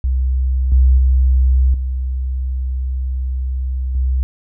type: tone with level steps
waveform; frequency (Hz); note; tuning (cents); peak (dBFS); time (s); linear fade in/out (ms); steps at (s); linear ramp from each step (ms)
sine; 64.4; C2; -27; -13 / -7 / -9 / -17 / -13; 0.04-4.23; 0; 0.72 / 0.98 / 1.74 / 3.95; 2
effects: none